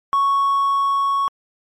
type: tone with level ramp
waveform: triangle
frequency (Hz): 1108.7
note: C#6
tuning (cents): 0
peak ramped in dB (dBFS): -11 to -14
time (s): 0.13-1.28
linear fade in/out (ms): 0
effects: tanh soft clip ceiling -9 dBFS + MP3 64 kbps